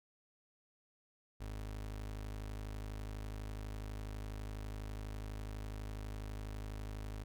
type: tone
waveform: 30% pulse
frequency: 52.1 Hz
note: G#1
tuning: 6 cents sharp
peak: -39 dBFS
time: 1.4-7.24 s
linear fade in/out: 10 ms
effects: none